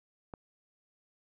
click, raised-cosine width 1 ms, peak -28 dBFS, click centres 0.338 s, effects none

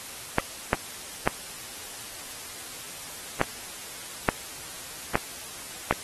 clicks, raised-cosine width 0.5 ms, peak -5 dBFS, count 7, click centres 0.384 / 0.731 / 1.275 / 3.414 / 4.288 / 5.155 / 5.91 s, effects white hiss -40 dBFS RMS until 6.03 s + AAC 32 kbps

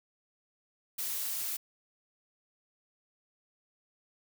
blue noise, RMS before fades -35 dBFS, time 0.98-1.57 s, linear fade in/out 10 ms, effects none

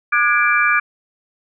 sine tone cluster, 1198 / 1448 / 1664 / 2345 Hz, D6 / F#6 / G#6 / D7, +34 / -38 / +3 / -3 cents, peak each -18 dBFS, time 0.12-0.8 s, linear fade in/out 10 ms, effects none

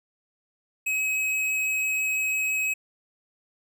triangle tone with tanh clipping, 2551 Hz, D#7, 43 cents sharp, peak -25 dBFS, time 0.86-2.74 s, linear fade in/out 10 ms, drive 18 dB, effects none

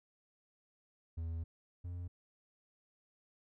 triangle tone pair in turn, 82.41 / 88.02 Hz, E2 / F2, 0 / +14 cents, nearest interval minor second, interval 114 cents, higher second, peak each -35 / -38 dBFS, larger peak first, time 1.17-1.44 / 1.84-2.08 s, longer first, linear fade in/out 10 ms, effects none

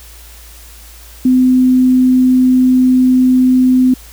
sine tone, 255.2 Hz, C4, 43 cents flat, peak -6 dBFS, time 1.25-3.94 s, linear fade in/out 5 ms, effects added 57 Hz sine -36 dBFS peak until 4.12 s + white hiss -39 dBFS RMS until 4.12 s

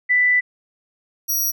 sine / 15% pulse tone pair in turn, 1985 / 5752 Hz, B6 / F#8, +8 / -50 cents, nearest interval octave + tritone, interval 1842 cents, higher second, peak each -13 dBFS, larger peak neither, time 0.09-0.41 / 1.28-1.52 s, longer first, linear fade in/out 20 ms, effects none

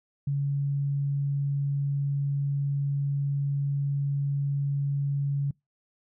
sine tone, 140.8 Hz, C#3, 27 cents sharp, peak -24 dBFS, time 0.27-5.51 s, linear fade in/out 5 ms, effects noise-tail reverb RT60 0.2 s tail -26 dB re dry

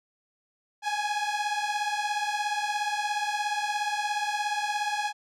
sawtooth beating tone pair, 825 / 842 Hz, G#5 / G#5, -12 / +24 cents, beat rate 17 Hz, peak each -26 dBFS, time 0.82-5.13 s, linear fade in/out 50 ms, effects low-pass 7000 Hz 12 dB/octave

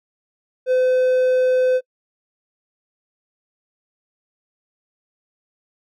triangle tone, 510 Hz, C5, 44 cents flat, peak -12 dBFS, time 0.66-1.81 s, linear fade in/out 50 ms, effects noise-tail reverb RT60 0.1 s tail -25 dB re dry

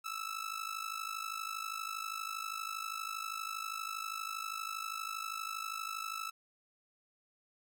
sawtooth tone with amplitude modulation, 1313 Hz, E6, 7 cents flat, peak -31 dBFS, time 0.04-6.31 s, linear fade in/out 20 ms, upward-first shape sine, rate 52.5 Hz, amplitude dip 80%, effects none

